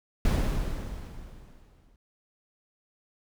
brown noise with exponential decay, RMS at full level -21 dBFS, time 0.25-1.96 s, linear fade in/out 2 ms, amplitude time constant 370 ms, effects none

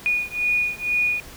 sine beating tone pair, 2455 / 2457.1 Hz, D#7 / D#7, -24 / -22 cents, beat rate 2.1 Hz, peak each -23 dBFS, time 0.06-1.2 s, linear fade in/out 0 ms, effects pink hiss -42 dBFS RMS until 1.36 s

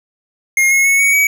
square tone with pitch steps, 2138 / 2170 / 2203 / 2237 / 2270 Hz, C7 / C#7 / C#7 / C#7 / C#7, +37 / -37 / -11 / +15 / +41 cents, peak -10 dBFS, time 0.57-1.27 s, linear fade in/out 2 ms, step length 140 ms, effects none

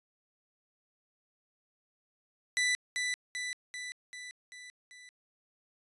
sawtooth tone with echo, 1985 Hz, B6, 8 cents sharp, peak -23 dBFS, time 2.57-2.75 s, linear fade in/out 0 ms, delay 390 ms, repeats 6, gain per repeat -4 dB, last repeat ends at 5.09 s, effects resampled to 24000 Hz

